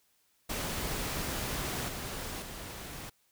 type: noise with level steps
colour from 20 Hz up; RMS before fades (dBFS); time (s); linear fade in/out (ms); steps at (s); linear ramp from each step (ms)
pink; -35 / -39 / -43; 0.49-3.1; 10; 1.88 / 2.42; 2
effects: white hiss -71 dBFS RMS until 3.31 s